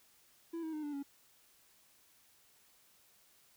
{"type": "tone with pitch steps", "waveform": "triangle", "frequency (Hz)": [333.3, 319.2, 305.6, 292.7, 280.3], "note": ["E4", "D#4", "D#4", "D4", "C#4"], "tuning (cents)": [19, 44, -31, -6, 19], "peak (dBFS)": -36, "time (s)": [0.53, 1.03], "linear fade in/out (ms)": 10, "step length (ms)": 100, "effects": ["white hiss -67 dBFS RMS until 3.56 s"]}